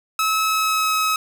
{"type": "tone with pitch glide", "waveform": "sawtooth", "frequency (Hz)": [1293, 1279.6], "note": ["E6", "D#6"], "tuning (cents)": [-34, 48], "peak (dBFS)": -14, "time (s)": [0.19, 1.16], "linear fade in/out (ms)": 2, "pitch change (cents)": -18, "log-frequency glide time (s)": [0.44, 0.93], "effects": []}